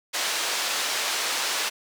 white band-pass noise, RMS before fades -27 dBFS, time 0.13-1.7 s, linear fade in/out 20 ms, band 490 to 5900 Hz, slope 12 dB/octave, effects none

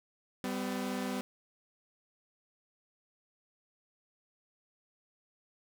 sawtooth tone pair together, 196 / 252.5 Hz, G3 / B3, 0 / +39 cents, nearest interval major third, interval 439 cents, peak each -33 / -32 dBFS, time 0.44-1.21 s, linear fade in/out 0 ms, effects none

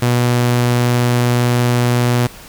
sawtooth tone, 121.7 Hz, B2, 25 cents flat, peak -8 dBFS, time 0.02-2.27 s, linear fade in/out 5 ms, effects pink hiss -37 dBFS RMS until 2.48 s

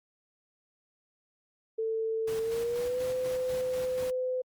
sine tone with pitch glide, 445.6 to 508.9 Hz, A4 to C5, +22 to -48 cents, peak -28 dBFS, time 1.78-4.42 s, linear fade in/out 10 ms, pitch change +230 cents, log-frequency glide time 2.4-3.04 s
pink noise with tremolo, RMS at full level -43 dBFS, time 2.27-4.11 s, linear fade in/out 10 ms, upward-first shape square, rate 4.1 Hz, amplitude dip 45%
effects high-pass 60 Hz 12 dB/octave + Opus 48 kbps

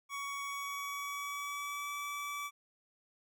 25% pulse tone with pitch glide, 1122 to 1152.2 Hz, C#6 to D6, +21 to -33 cents, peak -34 dBFS, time 0.09-2.51 s, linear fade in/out 50 ms, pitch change +46 cents, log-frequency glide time 0.44-1.93 s, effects none

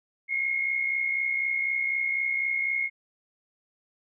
sine tone pair together, 2153 / 2217 Hz, C7 / C#7, +49 / 0 cents, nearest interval minor second, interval 51 cents, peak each -25 / -33 dBFS, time 0.28-2.9 s, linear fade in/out 50 ms, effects none

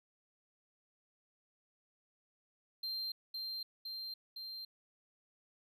triangle tone with echo, 4163 Hz, C8, 10 cents flat, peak -36 dBFS, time 2.83-3.12 s, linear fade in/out 5 ms, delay 510 ms, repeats 3, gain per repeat -2 dB, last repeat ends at 4.65 s, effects none

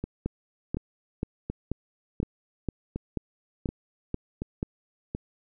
two click trains, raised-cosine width 3 ms, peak -18 / -15 dBFS, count 8 / 10, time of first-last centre 0.04-5.149 / 0.26-4.629 s, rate 1.37 / 2.06 Hz, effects none

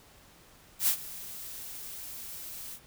blue noise with ADSR envelope, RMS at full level -24 dBFS, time 0.79-2.8 s, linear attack 89 ms, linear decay 81 ms, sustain -18 dB, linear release 68 ms, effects pink hiss -57 dBFS RMS until 2.86 s

